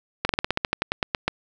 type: slowing click train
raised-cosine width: 0.3 ms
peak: -5 dBFS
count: 14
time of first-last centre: 0.25-1.28 s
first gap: 42 ms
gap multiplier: 1.1
effects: none